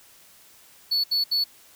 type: tone bursts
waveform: triangle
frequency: 4430 Hz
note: C#8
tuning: 2 cents flat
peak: -19 dBFS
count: 3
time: 0.91-1.442 s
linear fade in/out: 10 ms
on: 130 ms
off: 71 ms
effects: white hiss -53 dBFS RMS until 1.75 s